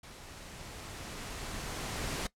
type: noise with level ramp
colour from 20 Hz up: pink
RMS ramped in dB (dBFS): -50 to -35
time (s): 0.03-2.27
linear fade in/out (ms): 5
effects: noise-tail reverb RT60 0.1 s tail -19 dB re dry + low-pass 10000 Hz 12 dB/octave